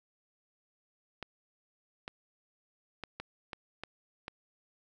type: clicks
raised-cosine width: 0.3 ms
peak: -23 dBFS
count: 7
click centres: 1.227 / 2.079 / 3.037 / 3.2 / 3.532 / 3.836 / 4.281 s
effects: none